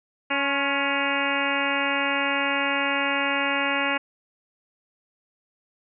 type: harmonic tone with a mistuned harmonic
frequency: 280 Hz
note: C#4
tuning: 18 cents sharp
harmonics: 1 / 2 / 3 / 4 / 5 / 6 / 7 / 8 / 9 / 10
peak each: -31 / -31 / -31 / -31 / -31 / -31 / -31 / -31 / -31 / -31 dBFS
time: 0.3-3.98 s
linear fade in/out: 10 ms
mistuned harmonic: 4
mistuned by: -45 cents
effects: none